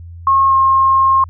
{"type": "tone with pitch glide", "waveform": "sine", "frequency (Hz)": [1082, 1070.2], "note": ["C#6", "C6"], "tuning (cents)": [-42, 39], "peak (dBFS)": -8, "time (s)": [0.27, 1.24], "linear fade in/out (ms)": 2, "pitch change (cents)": -19, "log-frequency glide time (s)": [0.48, 0.54], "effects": ["added 85 Hz sine -30 dBFS peak until 1.29 s"]}